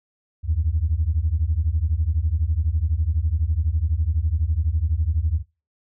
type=beating tone pair; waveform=sine; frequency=73.42 / 85.42 Hz; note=D2 / F2; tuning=0 / -38 cents; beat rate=12 Hz; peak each=-21 dBFS; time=0.43-5.43 s; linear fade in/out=50 ms; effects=noise-tail reverb RT60 0.3 s tail -21 dB re dry + tanh soft clip ceiling -11 dBFS